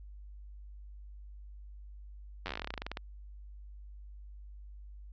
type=slowing click train; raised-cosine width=0.3 ms; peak=-21 dBFS; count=20; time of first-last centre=2.46-2.972 s; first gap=10 ms; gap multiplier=1.1; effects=added 50 Hz sine -46 dBFS peak until 5.12 s + resampled to 16000 Hz